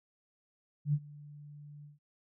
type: tone with ADSR envelope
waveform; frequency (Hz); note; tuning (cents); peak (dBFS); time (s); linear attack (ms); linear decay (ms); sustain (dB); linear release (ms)
sine; 146.83; D3; 0; -24; 0.85-1.99; 84; 54; -23; 150
effects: none